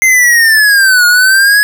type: linear two-way sweep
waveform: square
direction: down then up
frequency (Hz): 2093 to 1432 to 1690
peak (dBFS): -5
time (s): 0.02-1.63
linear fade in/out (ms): 0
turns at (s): 1.06
effects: none